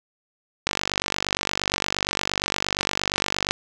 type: click train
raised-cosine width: 0.2 ms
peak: -4 dBFS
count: 139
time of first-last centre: 0.67-3.51 s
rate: 48.6 Hz
effects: none